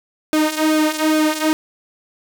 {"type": "tone with flanger", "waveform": "sawtooth", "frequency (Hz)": 310, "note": "D#4", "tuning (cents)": -6, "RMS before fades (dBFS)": -17, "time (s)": [0.33, 1.53], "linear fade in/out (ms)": 0, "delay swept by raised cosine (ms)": [1, 3.3], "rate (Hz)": 2.4, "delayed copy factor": -0.7, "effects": []}